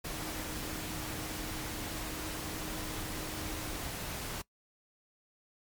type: tone in noise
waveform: sine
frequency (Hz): 311.1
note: D#4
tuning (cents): 0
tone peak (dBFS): -45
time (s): 0.11-3.78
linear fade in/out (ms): 10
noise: pink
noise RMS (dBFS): -39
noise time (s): 0.04-4.42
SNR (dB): -9
effects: noise-tail reverb RT60 0.1 s tail -21 dB re dry + MP3 96 kbps